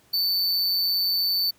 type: tone with amplitude modulation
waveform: square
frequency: 4523 Hz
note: C#8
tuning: 34 cents sharp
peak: -19 dBFS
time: 0.13-1.51 s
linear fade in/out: 10 ms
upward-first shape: sine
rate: 183 Hz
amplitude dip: 55%
effects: pink hiss -59 dBFS RMS until 1.58 s + high-pass 80 Hz 12 dB/octave